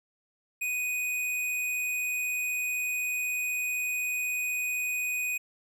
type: tone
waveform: square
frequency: 2489 Hz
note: D#7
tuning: in tune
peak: -29 dBFS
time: 0.61-5.38 s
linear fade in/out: 10 ms
effects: none